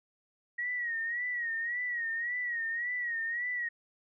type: tone with vibrato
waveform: sine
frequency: 1897 Hz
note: A#6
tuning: 30 cents sharp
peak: -31 dBFS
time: 0.58-3.69 s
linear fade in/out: 10 ms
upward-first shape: sine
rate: 1.8 Hz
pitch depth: 79 cents each way
effects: none